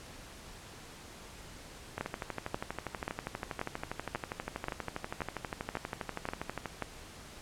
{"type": "two click trains", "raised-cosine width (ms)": 0.5, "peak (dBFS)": [-18, -20], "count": [10, 59], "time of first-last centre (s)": [[2.01, 6.823], [1.98, 6.657]], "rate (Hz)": [1.87, 12.4], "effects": ["pink hiss -50 dBFS RMS until 7.41 s", "low-pass 10000 Hz 12 dB/octave"]}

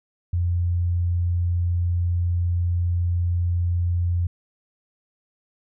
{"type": "tone", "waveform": "sine", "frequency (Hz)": 87.31, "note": "F2", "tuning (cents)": 0, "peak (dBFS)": -19, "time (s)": [0.33, 4.27], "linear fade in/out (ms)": 5, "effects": []}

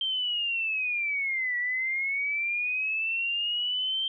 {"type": "linear two-way sweep", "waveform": "sine", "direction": "down then up", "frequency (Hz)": [3152, 1938, 3152], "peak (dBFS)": -26, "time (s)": [0.01, 4.08], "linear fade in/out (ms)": 2, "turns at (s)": 1.57, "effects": []}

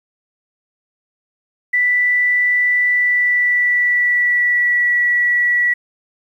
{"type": "tone with pitch glide", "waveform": "sine", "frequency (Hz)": [1975.5, 1942.7], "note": ["B6", "B6"], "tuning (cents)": [0, -29], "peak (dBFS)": -12, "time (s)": [1.73, 5.74], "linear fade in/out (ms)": 10, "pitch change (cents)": -29, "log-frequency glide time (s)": [2.84, 4.97], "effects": ["8-bit"]}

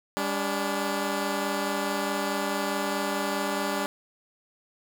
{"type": "tone pair together", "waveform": "10% pulse", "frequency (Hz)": [200.5, 288.4], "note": ["G3", "D4"], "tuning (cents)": [39, -31], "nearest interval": "tritone", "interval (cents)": 630, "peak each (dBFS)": -21, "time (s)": [0.17, 3.86], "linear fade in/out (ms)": 0, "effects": []}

